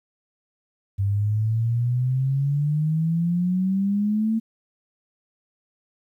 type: exponential sweep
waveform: sine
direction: up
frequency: 97.6 to 226 Hz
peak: -19 dBFS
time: 0.98-4.4 s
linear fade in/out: 20 ms
effects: 10-bit